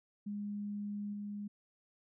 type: tone with level steps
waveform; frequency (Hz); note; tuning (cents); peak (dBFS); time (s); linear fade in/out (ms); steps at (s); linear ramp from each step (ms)
sine; 205.4; G#3; -19; -37 / -39; 0.26-1.48; 10; 1.13; 5
effects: none